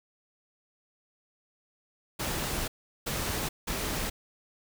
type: noise bursts at uneven times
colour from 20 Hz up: pink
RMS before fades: -32 dBFS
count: 3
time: 2.19-2.68 / 3.06-3.49 / 3.67-4.1 s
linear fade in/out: 10 ms
effects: none